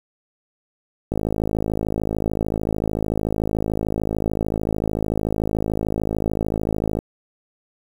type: click train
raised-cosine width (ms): 2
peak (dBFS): -9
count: 315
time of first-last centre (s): 1.12-6.989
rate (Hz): 53.5
effects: 7-bit